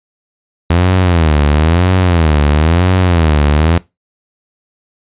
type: tone with vibrato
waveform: sawtooth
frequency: 82.41 Hz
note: E2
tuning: in tune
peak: -4 dBFS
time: 0.7-3.78 s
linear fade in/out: 5 ms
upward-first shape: sine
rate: 1 Hz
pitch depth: 210 cents each way
effects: noise-tail reverb RT60 0.2 s tail -20 dB re dry + resampled to 8000 Hz

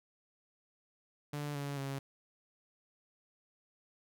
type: tone with pitch steps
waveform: sawtooth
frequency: 146.4 / 141.82 / 137.39 Hz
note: D3 / C#3 / C#3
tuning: -5 / +40 / -15 cents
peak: -33 dBFS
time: 1.33-1.99 s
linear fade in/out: 5 ms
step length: 220 ms
effects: none

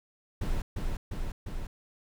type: noise with echo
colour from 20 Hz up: brown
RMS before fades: -29 dBFS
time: 0.41-0.62 s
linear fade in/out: 5 ms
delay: 350 ms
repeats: 3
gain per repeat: -2 dB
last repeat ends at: 1.67 s
effects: none

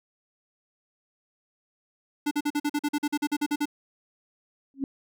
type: tone bursts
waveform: square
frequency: 293.7 Hz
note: D4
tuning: in tune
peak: -24 dBFS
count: 15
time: 2.26-3.656 s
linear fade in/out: 10 ms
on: 52 ms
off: 44 ms
type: tone with exponential growth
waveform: sine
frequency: 271.9 Hz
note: C#4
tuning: 33 cents flat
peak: -21 dBFS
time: 4.74-4.84 s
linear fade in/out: 1 ms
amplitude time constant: 21 ms
effects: none

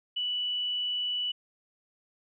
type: tone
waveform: sine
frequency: 2960 Hz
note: F#7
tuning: in tune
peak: -28 dBFS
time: 0.16-1.32 s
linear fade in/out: 10 ms
effects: none

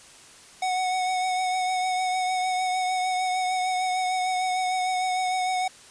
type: tone with vibrato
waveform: square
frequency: 740 Hz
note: F#5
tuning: in tune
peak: -24 dBFS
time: 0.62-5.68 s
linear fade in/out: 5 ms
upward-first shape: triangle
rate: 6.6 Hz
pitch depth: 25 cents each way
effects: white hiss -49 dBFS RMS until 5.9 s + resampled to 22050 Hz

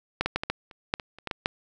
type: clicks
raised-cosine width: 0.3 ms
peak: -8 / -10 / -9 / -13 / -10 / -30 / -7 / -18 / -29 / -16 / -13 / -7 dBFS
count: 12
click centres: 0.21 / 0.26 / 0.36 / 0.435 / 0.5 / 0.712 / 0.939 / 0.998 / 1.186 / 1.273 / 1.312 / 1.459 s
effects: none

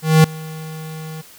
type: tone with ADSR envelope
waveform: square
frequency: 157.9 Hz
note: D#3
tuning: 26 cents sharp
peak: -6 dBFS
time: 0.02-1.22 s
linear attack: 220 ms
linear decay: 4 ms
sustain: -23 dB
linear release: 15 ms
effects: white hiss -44 dBFS RMS until 1.38 s

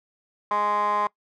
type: tone with band-pass filter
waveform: 15% pulse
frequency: 207.7 Hz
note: G#3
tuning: in tune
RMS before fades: -24 dBFS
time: 0.51-1.07 s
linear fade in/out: 2 ms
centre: 1100 Hz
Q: 7.5
effects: noise-tail reverb RT60 0.1 s tail -21 dB re dry

